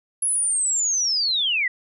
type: linear sweep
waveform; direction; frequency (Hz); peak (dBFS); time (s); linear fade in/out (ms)
sine; down; 10610 to 1900; -19; 0.22-1.68; 5
effects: none